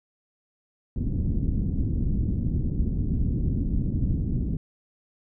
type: low-pass noise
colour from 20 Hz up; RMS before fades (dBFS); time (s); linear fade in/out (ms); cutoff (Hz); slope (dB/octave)
pink; -25; 0.96-4.57; 2; 260; 24
effects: none